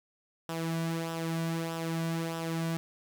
sawtooth tone with flanger, 164.6 Hz, E3, 2 cents flat, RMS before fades -33 dBFS, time 0.49-2.77 s, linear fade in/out 0 ms, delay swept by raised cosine 0.45 to 2.35 ms, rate 1.6 Hz, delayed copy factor -0.55, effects none

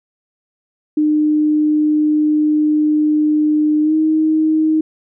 sine tone with pitch glide, 303.4 to 313.4 Hz, D#4 to D#4, -44 to +13 cents, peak -11 dBFS, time 0.97-4.81 s, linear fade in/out 5 ms, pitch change +57 cents, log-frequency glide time 3.82-3.94 s, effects none

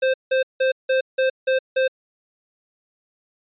square tone bursts, 523.3 Hz, C5, in tune, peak -17 dBFS, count 7, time 0.02-1.88 s, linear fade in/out 10 ms, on 120 ms, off 170 ms, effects resampled to 8000 Hz

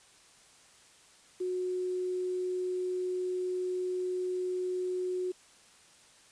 sine tone with quantisation, 365.7 Hz, F#4, 20 cents flat, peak -30 dBFS, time 1.4-5.32 s, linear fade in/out 10 ms, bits 9, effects white hiss -59 dBFS RMS until 6.31 s + resampled to 22050 Hz

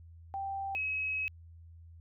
sine tone pair in turn, 784 / 2558 Hz, G5 / D#7, 0 / +47 cents, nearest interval octave + minor sixth, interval 2047 cents, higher second, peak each -34 / -31 dBFS, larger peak second, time 0.34-0.75 / 0.75-1.28 s, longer second, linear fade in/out 0 ms, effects added 83 Hz sine -50 dBFS peak until 2 s

